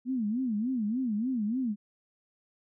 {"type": "tone with vibrato", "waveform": "sine", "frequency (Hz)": 233.1, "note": "A#3", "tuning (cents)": 0, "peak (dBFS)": -27, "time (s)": [0.05, 1.76], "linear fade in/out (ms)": 50, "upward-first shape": "sine", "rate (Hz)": 3.4, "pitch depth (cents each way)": 220, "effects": []}